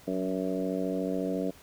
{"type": "harmonic tone with a mistuned harmonic", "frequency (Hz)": 94, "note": "F#2", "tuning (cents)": 28, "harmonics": [2, 3, 4, 5, 6, 7], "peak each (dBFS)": [-34, -32, -38, -35, -37, -38], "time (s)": [0.07, 1.51], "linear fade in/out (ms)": 10, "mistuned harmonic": 2, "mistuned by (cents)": -26, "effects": ["pink hiss -54 dBFS RMS until 1.62 s"]}